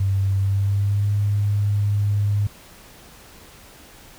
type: tone with pitch glide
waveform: sine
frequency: 97.4 to 102.42 Hz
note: G2 to G#2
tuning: -11 to -24 cents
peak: -17 dBFS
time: 0-2.47 s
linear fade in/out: 5 ms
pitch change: +87 cents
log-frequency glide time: 0.37-1.1 s
effects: pink hiss -46 dBFS RMS until 4.18 s